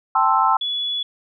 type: chord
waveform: sine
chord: A minor seventh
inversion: third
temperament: equal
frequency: 784 / 880 / 1046.5 / 1318.5 Hz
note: G5 / A5 / C6 / E6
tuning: 0 / 0 / 0 / 0 cents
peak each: -21 / -19 / -19 / -19 dBFS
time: 0.15-0.57 s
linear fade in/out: 5 ms
type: tone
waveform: sine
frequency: 3409 Hz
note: G#7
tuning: 45 cents sharp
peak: -21 dBFS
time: 0.61-1.03 s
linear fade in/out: 5 ms
effects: none